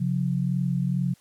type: tone pair together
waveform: sine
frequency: 136.35 / 178.6 Hz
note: C#3 / F3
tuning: -28 / +39 cents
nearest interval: perfect fourth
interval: 467 cents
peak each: -25 dBFS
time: 0-1.14 s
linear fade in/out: 10 ms
effects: white hiss -60 dBFS RMS until 1.2 s + low-pass 12000 Hz 12 dB/octave